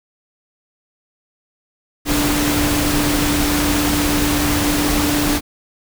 sine tone in noise, 293.7 Hz, D4, in tune, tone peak -18 dBFS, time 2.05-5.41 s, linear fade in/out 50 ms, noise pink, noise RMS -19 dBFS, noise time 2.05-5.41 s, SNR -2 dB, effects none

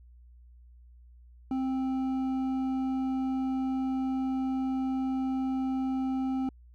sine tone with hard clipping, 262.6 Hz, C4, 6 cents sharp, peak -29 dBFS, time 1.51-6.49 s, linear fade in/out 2 ms, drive 7 dB, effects added 60 Hz sine -51 dBFS peak until 6.74 s

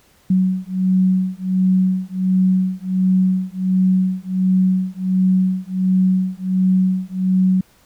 sine beating tone pair, 185.6 / 187 Hz, F#3 / F#3, +6 / +19 cents, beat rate 1.4 Hz, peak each -17 / -17 dBFS, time 0.3-7.61 s, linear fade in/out 5 ms, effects pink hiss -54 dBFS RMS until 7.85 s

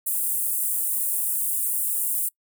pink high-pass noise, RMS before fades -25 dBFS, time 0.06-2.29 s, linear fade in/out 10 ms, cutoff 8700 Hz, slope 48 dB/octave, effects noise-tail reverb RT60 0.1 s tail -25 dB re dry

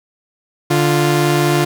sawtooth tone pair together, 146.82 / 349.2 Hz, D3 / F4, 0 / 0 cents, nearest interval octave + minor third, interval 1500 cents, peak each -11 dBFS, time 0.7-1.65 s, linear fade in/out 10 ms, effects none

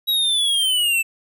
square linear sweep, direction down, 3863 to 2634 Hz, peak -17 dBFS, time 0.07-1.03 s, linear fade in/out 20 ms, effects none

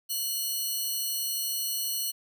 5% pulse tone pair together, 2960 / 4257 Hz, F#7 / C8, 0 / +29 cents, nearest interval tritone, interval 629 cents, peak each -24 dBFS, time 0.09-2.12 s, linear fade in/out 20 ms, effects none

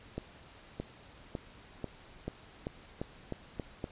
accelerating click train, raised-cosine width 2 ms, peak -22 dBFS, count 10, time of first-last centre 0.18-3.842 s, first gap 620 ms, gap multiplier 0.89, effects pink hiss -55 dBFS RMS until 3.91 s + resampled to 8000 Hz

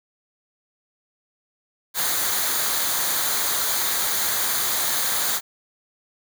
white noise with comb filter, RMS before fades -23 dBFS, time 1.94-5.41 s, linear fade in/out 50 ms, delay 0.37 ms, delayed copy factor -0.55, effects none

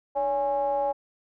triangle ring-modulated tone, 130.9 Hz, C3, 1 cent sharp, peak -18 dBFS, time 0.15-0.93 s, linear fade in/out 20 ms, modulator 697 Hz, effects none

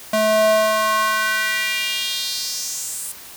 square tone with high-pass filter sweep, 216.4 Hz, A3, 29 cents flat, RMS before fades -20 dBFS, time 0.13-3.12 s, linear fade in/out 5 ms, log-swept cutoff 440 to 9600 Hz, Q 2.8, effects white hiss -39 dBFS RMS until 3.36 s

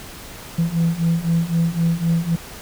sine beating tone pair, 164.81 / 168.71 Hz, E3 / E3, 0 / +40 cents, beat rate 3.9 Hz, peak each -19 / -17 dBFS, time 0.58-2.36 s, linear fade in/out 10 ms, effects tanh soft clip ceiling -12 dBFS + pink hiss -37 dBFS RMS until 2.61 s

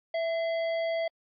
harmonic tone with a mistuned harmonic, 660 Hz, E5, 2 cents sharp, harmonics 1 / 3 / 5 / 7, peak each -27 / -38 / -45 / -49 dBFS, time 0.14-1.08 s, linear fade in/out 5 ms, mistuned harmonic 3, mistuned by +54 cents, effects AAC 64 kbps

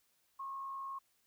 sine tone with frequency modulation, 1085 Hz, C#6, 37 cents flat, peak -40 dBFS, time 0.39-0.99 s, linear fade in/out 10 ms, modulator 68.5 Hz, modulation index 0.35, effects white hiss -75 dBFS RMS until 1.26 s

